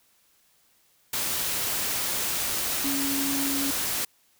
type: tone in noise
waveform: sine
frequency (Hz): 277.2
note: C#4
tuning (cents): 0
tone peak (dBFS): -28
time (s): 2.84-3.71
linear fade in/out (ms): 5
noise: white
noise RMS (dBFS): -28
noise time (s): 1.13-4.05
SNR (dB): -3
effects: white hiss -64 dBFS RMS until 4.39 s